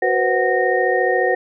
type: tone cluster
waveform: sine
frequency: 369.8 / 484.8 / 519 / 742 / 1848 Hz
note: F#4 / B4 / C5 / F#5 / A#6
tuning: -1 / -32 / -14 / +5 / -16 cents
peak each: -21 dBFS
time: 0.02-1.35 s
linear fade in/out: 5 ms
effects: none